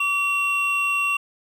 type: tone pair together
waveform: triangle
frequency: 1149.9 / 2735 Hz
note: D6 / F7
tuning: -37 / -37 cents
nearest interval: octave + minor third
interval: 1500 cents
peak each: -24 / -19 dBFS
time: 0-1.17 s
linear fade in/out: 5 ms
effects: none